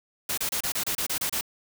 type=noise bursts; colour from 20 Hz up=white; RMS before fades=-28 dBFS; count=10; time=0.29-1.411 s; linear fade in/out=5 ms; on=86 ms; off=29 ms; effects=none